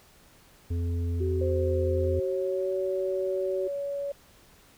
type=harmonic tone; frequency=85.6 Hz; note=F2; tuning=34 cents flat; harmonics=1 / 3 / 5; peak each=-26 / -38 / -42 dBFS; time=0.7-2.2 s; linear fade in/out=10 ms
type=tone; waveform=sine; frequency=377.4 Hz; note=F#4; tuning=34 cents sharp; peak=-28 dBFS; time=1.2-3.68 s; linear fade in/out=10 ms
type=tone with pitch glide; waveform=sine; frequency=523.3 to 564.1 Hz; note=C5 to C#5; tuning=0 to +30 cents; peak=-29 dBFS; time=1.41-4.12 s; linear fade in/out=5 ms; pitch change=+130 cents; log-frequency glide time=1.9-2.73 s
effects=pink hiss -57 dBFS RMS until 4.77 s